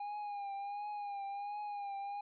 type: tone with vibrato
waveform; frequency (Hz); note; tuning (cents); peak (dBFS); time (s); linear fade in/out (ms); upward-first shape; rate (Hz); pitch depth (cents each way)
triangle; 813; G#5; -37; -37; 0-2.21; 5; triangle; 1.4; 51
effects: resampled to 11025 Hz